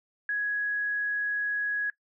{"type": "tone", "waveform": "sine", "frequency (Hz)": 1669, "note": "G#6", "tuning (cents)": 8, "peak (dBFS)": -26, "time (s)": [0.29, 1.9], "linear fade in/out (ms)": 2, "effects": ["noise-tail reverb RT60 0.1 s tail -20 dB re dry"]}